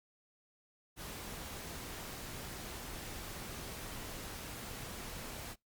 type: noise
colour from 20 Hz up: pink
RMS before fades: -45 dBFS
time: 0.96-5.56 s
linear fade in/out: 50 ms
effects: noise-tail reverb RT60 0.2 s tail -26 dB re dry + Opus 48 kbps